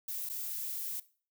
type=noise with dropouts; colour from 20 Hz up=violet; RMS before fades=-38 dBFS; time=0.08-1 s; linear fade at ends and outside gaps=5 ms; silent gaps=0.291-0.297 s; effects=noise-tail reverb RT60 0.4 s tail -18 dB re dry